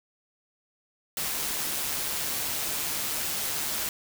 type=noise with amplitude modulation; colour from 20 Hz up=white; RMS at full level=-29 dBFS; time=1.17-3.89 s; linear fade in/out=2 ms; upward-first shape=sine; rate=148 Hz; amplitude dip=30%; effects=none